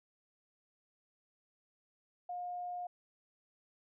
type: tone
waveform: sine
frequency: 713 Hz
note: F5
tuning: 36 cents sharp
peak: -38 dBFS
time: 2.29-2.87 s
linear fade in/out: 5 ms
effects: none